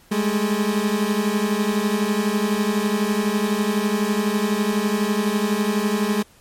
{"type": "beating tone pair", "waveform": "30% pulse", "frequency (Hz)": [202.9, 214.9], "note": ["G#3", "A3"], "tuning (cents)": [-40, -41], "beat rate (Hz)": 12, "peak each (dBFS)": -19, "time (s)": [0.11, 6.23], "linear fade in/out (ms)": 10, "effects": ["pink hiss -53 dBFS RMS until 6.4 s", "MP3 64 kbps"]}